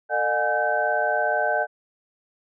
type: tone cluster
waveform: sine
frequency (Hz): 448.3 / 605 / 722 / 826 / 1539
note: A4 / D#5 / F#5 / G#5 / G6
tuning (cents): +32 / -49 / -43 / -10 / -32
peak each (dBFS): -31 / -25 / -25 / -29 / -25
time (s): 0.09-1.67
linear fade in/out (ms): 50
effects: none